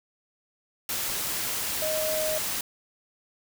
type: tone in noise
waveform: sine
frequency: 623 Hz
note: D#5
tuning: 2 cents sharp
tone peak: -27 dBFS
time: 1.82-2.38 s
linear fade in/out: 2 ms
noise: white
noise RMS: -30 dBFS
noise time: 0.89-2.61 s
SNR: 0 dB
effects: none